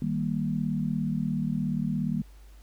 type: chord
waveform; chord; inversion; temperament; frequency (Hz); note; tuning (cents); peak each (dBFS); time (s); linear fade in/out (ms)
sine; Eb major; none; equal; 155.56 / 196 / 233.1; Eb3 / G3 / Bb3; 0 / 0 / 0; -30; 0.02-2.22; 2
effects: added 50 Hz sine -47 dBFS peak until 2.62 s + pink hiss -61 dBFS RMS until 2.62 s